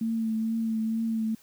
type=tone with vibrato; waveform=sine; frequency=223.7 Hz; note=A3; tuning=29 cents sharp; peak=-25 dBFS; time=0.01-1.35 s; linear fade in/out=5 ms; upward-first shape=triangle; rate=2.2 Hz; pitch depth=29 cents each way; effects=white hiss -58 dBFS RMS until 1.42 s